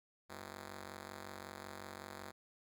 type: ring-modulated tone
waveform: 5% pulse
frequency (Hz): 143.4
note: D3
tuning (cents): -41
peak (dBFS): -33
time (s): 0.29-2.32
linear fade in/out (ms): 20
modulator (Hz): 49
effects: none